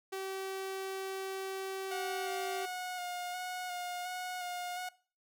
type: tone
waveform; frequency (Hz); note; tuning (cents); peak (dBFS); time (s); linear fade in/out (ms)
sawtooth; 384; G4; -36; -33; 0.12-2.66; 10
type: tone with vibrato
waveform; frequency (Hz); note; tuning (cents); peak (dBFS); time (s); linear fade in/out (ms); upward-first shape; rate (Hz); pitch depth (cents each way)
sawtooth; 722; F#5; -43; -34; 1.91-4.89; 5; square; 1.4; 18
effects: noise-tail reverb RT60 0.4 s tail -20 dB re dry